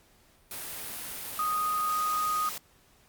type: tone in noise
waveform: sine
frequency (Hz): 1244.5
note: D#6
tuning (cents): 0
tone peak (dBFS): -26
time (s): 1.39-2.49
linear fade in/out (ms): 2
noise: white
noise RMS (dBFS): -38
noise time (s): 0.51-2.58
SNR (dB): +9
effects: pink hiss -62 dBFS RMS until 3.08 s + Opus 48 kbps